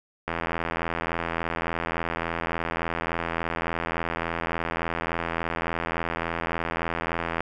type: click train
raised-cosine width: 0.5 ms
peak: -12 dBFS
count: 596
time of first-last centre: 0.28-7.406 s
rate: 83.5 Hz
effects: none